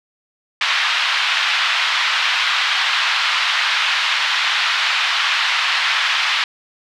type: band-pass noise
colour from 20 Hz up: white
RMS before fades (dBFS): -18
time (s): 0.61-6.44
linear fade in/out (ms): 2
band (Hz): 1000 to 3700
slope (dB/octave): 24
effects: none